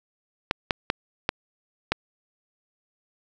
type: clicks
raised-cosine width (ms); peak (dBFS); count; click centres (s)
0.3; -5; 5; 0.511 / 0.708 / 0.901 / 1.291 / 1.92
effects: none